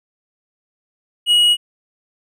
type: tone with tanh clipping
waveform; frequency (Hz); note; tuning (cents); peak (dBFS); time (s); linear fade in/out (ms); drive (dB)
sine; 2903; F#7; -34; -11; 1.26-1.57; 50; 6
effects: none